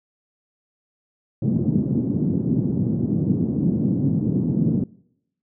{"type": "band-pass noise", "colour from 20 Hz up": "white", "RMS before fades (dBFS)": -21, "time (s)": [1.42, 4.84], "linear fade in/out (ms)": 5, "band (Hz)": [120, 260], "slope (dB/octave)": 24, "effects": ["noise-tail reverb RT60 0.8 s tail -24 dB re dry"]}